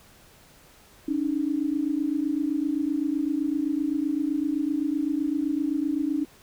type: tone pair together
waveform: sine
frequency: 281.4 / 309.2 Hz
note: C#4 / D#4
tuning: +26 / -11 cents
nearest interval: major second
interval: 163 cents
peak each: -26 dBFS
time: 1.08-6.25 s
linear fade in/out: 5 ms
effects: pink hiss -54 dBFS RMS until 6.42 s